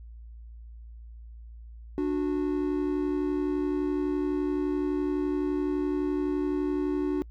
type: tone pair together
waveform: triangle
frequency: 293.7 / 365.5 Hz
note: D4 / F#4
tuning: 0 / -21 cents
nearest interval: major third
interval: 379 cents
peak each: -25 / -27 dBFS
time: 1.98-7.22 s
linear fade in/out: 0 ms
effects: noise-tail reverb RT60 0.1 s tail -26 dB re dry + added 57 Hz sine -42 dBFS peak until 7.3 s